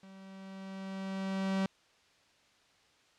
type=tone with level ramp; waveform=45% pulse; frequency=192.3 Hz; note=G3; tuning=33 cents flat; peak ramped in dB=-51 to -28 dBFS; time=0.03-1.66 s; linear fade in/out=2 ms; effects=white hiss -66 dBFS RMS until 3.18 s + low-pass 5000 Hz 12 dB/octave